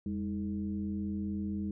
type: tone with frequency modulation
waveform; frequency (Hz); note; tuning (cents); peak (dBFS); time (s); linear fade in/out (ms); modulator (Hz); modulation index
sine; 201.8; G#3; -49; -32; 0.06-1.71; 2; 116; 0.81
effects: none